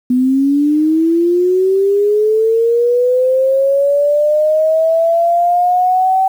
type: linear sweep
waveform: sine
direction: up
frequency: 246.9 to 768 Hz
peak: -9 dBFS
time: 0.1-6.28 s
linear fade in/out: 5 ms
effects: 7-bit